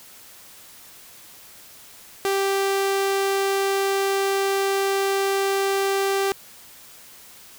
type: tone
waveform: sawtooth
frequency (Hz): 392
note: G4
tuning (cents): 0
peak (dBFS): -16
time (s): 2.25-6.32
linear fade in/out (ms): 0
effects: white hiss -46 dBFS RMS until 7.58 s